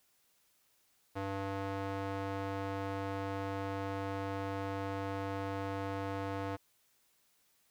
square tone with band-pass filter, 98 Hz, G2, in tune, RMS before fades -38 dBFS, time 1.15-6.57 s, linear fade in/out 20 ms, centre 740 Hz, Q 0.69, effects white hiss -72 dBFS RMS until 7.7 s

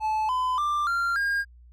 triangle tone with pitch steps, 867 / 1013.3 / 1184.4 / 1384.2 / 1617.9 Hz, A5 / B5 / D6 / F6 / G#6, -26 / +44 / +14 / -16 / -46 cents, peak -21 dBFS, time 0-1.45 s, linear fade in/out 50 ms, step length 290 ms, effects added 60 Hz sine -48 dBFS peak until 1.72 s

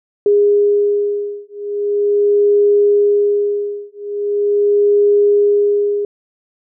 sine beating tone pair, 409.7 / 410.11 Hz, G#4 / G#4, -24 / -22 cents, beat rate 0.41 Hz, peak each -14 dBFS, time 0.26-6.05 s, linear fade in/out 2 ms, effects none

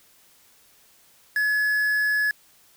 triangle tone with quantisation, 1700 Hz, G#6, 40 cents sharp, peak -18 dBFS, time 1.36-2.31 s, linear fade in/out 2 ms, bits 6, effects white hiss -57 dBFS RMS until 2.76 s

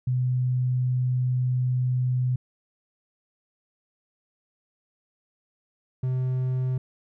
sine / triangle tone pair in turn, 126.3 / 128.51 Hz, B2 / C3, +39 / -31 cents, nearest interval unison, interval 30 cents, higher second, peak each -21 dBFS, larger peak neither, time 0.07-2.36 / 6.03-6.78 s, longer first, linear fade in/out 5 ms, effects none

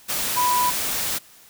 sine tone in noise, 987.8 Hz, B5, in tune, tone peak -18 dBFS, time 0.36-0.71 s, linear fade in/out 20 ms, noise white, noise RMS -25 dBFS, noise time 0.08-1.19 s, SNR +4 dB, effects white hiss -50 dBFS RMS until 1.49 s

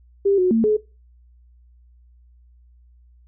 sine tone with pitch steps, 397.2 / 365.8 / 226 / 426.4 Hz, G4 / F#4 / A3 / G#4, +23 / -20 / +47 / +46 cents, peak -14 dBFS, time 0.25-0.77 s, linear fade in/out 10 ms, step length 130 ms, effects noise-tail reverb RT60 0.3 s tail -21 dB re dry + added 60 Hz sine -49 dBFS peak until 3.27 s

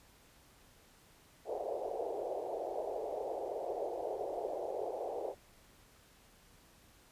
pink band-pass noise, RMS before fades -39 dBFS, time 1.45-5.35 s, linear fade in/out 50 ms, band 390 to 760 Hz, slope 48 dB/octave, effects pink hiss -63 dBFS RMS until 7.11 s + resampled to 32000 Hz

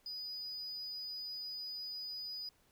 triangle tone, 4953 Hz, D#8, 9 cents flat, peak -39 dBFS, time 0.06-2.49 s, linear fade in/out 2 ms, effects tanh soft clip ceiling -35 dBFS + pink hiss -71 dBFS RMS until 2.71 s

